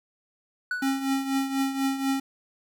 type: tone with exponential decay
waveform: triangle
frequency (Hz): 1480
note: F#6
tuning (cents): 0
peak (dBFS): -22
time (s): 0.71-1.15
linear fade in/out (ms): 2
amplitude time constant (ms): 94
type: tone with tremolo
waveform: square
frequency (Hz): 270.5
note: C#4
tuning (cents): -42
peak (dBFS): -22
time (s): 0.82-2.2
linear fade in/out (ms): 5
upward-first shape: triangle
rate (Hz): 4.1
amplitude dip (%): 70
effects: none